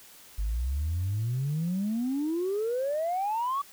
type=exponential sweep; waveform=sine; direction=up; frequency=49 to 1155 Hz; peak=-25 dBFS; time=0.38-3.62 s; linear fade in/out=10 ms; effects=tanh soft clip ceiling -23 dBFS + white hiss -52 dBFS RMS until 3.72 s